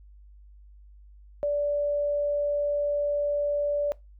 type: tone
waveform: sine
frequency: 581 Hz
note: D5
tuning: 19 cents flat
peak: -23 dBFS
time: 1.43-3.92 s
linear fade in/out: 0 ms
effects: noise-tail reverb RT60 0.2 s tail -21 dB re dry + added 50 Hz sine -48 dBFS peak until 4.19 s